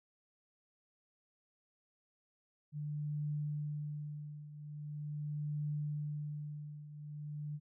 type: tone with tremolo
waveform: sine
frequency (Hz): 148.6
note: D3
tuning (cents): +21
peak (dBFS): -34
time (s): 2.72-7.6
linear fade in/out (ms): 50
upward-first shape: triangle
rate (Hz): 0.42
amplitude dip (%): 80
effects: none